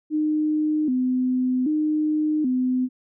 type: tone with vibrato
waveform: sine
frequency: 279 Hz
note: C#4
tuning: 11 cents sharp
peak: -19 dBFS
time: 0.1-2.89 s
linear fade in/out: 50 ms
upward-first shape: square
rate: 0.64 Hz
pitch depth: 160 cents each way
effects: none